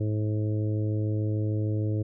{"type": "harmonic tone", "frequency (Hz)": 106.6, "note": "G#2", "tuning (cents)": 46, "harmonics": [1, 2, 3, 4, 5, 6], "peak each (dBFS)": [-25, -40, -33, -38, -40, -51], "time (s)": [0, 2.03], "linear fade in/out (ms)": 10, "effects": []}